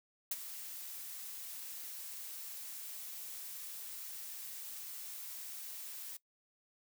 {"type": "noise with ADSR envelope", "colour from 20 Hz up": "blue", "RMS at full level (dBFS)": -34, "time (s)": [0.31, 6.17], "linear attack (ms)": 5, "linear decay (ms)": 32, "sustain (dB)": -12, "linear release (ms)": 6, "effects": ["noise-tail reverb RT60 0.1 s tail -19 dB re dry"]}